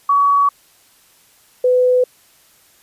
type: tone pair in turn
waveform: sine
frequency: 1131 / 501.5 Hz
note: C#6 / B4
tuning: +34 / +26 cents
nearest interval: octave + major second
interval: 1408 cents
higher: first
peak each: -10 dBFS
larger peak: neither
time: 0.09-0.49 / 1.64-2.04 s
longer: neither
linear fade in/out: 5 ms
effects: white hiss -52 dBFS RMS until 2.82 s + resampled to 32000 Hz